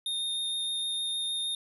square tone with vibrato, 3667 Hz, A#7, 29 cents flat, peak -30 dBFS, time 0.06-1.55 s, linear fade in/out 2 ms, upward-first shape triangle, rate 6.5 Hz, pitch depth 10 cents each way, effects none

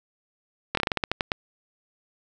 slowing click train, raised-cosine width 0.3 ms, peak -7 dBFS, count 11, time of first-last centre 0.75-1.318 s, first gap 23 ms, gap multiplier 1.19, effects none

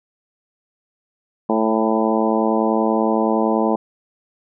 harmonic tone with a mistuned harmonic, 110.6 Hz, A2, 9 cents sharp, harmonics 2 / 3 / 4 / 5 / 6 / 7 / 8 / 9, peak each -20 / -22 / -23 / -24 / -25 / -25 / -26 / -27 dBFS, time 1.49-3.76 s, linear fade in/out 5 ms, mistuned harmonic 7, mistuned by +16 cents, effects none

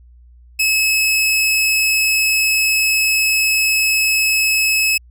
sawtooth tone, 2584 Hz, E7, 35 cents flat, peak -10 dBFS, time 0.59-4.98 s, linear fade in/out 10 ms, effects added 60 Hz sine -42 dBFS peak until 5.1 s

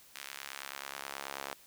sawtooth tone with high-pass filter sweep, 69.3 Hz, C#2, in tune, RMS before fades -44 dBFS, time 0.15-1.54 s, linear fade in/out 5 ms, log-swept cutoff 2000 to 700 Hz, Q 0.86, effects white hiss -59 dBFS RMS until 1.66 s

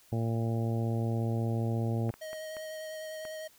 harmonic tone, 114.6 Hz, A#2, 29 cents flat, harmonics 1 / 2 / 3 / 4 / 5 / 6 / 7, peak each -29 / -35 / -39 / -41 / -43 / -45 / -46 dBFS, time 0.12-2.11 s, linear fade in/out 5 ms
clicks, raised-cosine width 0.5 ms, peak -30 dBFS, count 5, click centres 2.093 / 2.14 / 2.331 / 2.568 / 3.252 s
square tone with vibrato, 628 Hz, D#5, 16 cents sharp, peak -39 dBFS, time 2.21-3.48 s, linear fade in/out 10 ms, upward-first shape sine, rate 10 Hz, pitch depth 15 cents each way
effects white hiss -61 dBFS RMS until 3.58 s

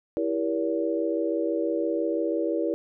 sine chord, E diminished seventh, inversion none, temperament just, 329.6 / 395.6 / 474.7 / 569.6 Hz, E4 / G4 / Bb4 / Db5, 0 / +16 / +31 / +47 cents, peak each -27 / -32 / -29 / -30 dBFS, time 0.17-2.74 s, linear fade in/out 0 ms, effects none

